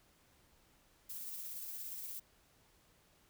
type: noise with tremolo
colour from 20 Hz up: violet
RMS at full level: -44 dBFS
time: 1.09-2.2 s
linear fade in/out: 10 ms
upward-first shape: sine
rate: 17 Hz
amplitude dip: 25%
effects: pink hiss -69 dBFS RMS until 3.29 s